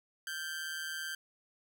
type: tone with amplitude modulation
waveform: sawtooth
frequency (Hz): 1568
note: G6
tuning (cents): 0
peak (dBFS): -31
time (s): 0.27-1.15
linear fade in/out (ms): 2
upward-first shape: sine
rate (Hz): 158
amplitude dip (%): 60
effects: none